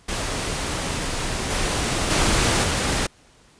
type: noise with level steps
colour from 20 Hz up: pink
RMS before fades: -26 / -23 / -19 / -22 dBFS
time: 0.08-3.07 s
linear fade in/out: 10 ms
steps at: 1.5 / 2.1 / 2.63 s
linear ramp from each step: 10 ms
effects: pink hiss -54 dBFS RMS until 3.59 s + resampled to 22050 Hz